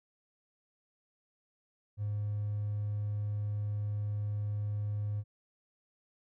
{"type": "tone with hard clipping", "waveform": "triangle", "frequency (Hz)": 103.83, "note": "G#2", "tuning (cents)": 0, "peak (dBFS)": -32, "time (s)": [1.97, 5.24], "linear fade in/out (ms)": 50, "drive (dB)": 4, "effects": []}